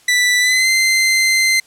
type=tone with pitch glide; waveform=sawtooth; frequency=1975.5 to 2075 Hz; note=B6 to C7; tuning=0 to -15 cents; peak=-8 dBFS; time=0.08-1.6 s; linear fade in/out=5 ms; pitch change=+85 cents; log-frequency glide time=0.4-0.68 s; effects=white hiss -50 dBFS RMS until 1.66 s + low-pass 10000 Hz 12 dB/octave